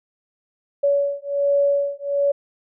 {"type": "beating tone pair", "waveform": "sine", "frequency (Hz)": [565, 566.3], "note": ["C#5", "C#5"], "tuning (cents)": [33, 37], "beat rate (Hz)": 1.3, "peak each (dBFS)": -20, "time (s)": [0.83, 2.32], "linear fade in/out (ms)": 10, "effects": []}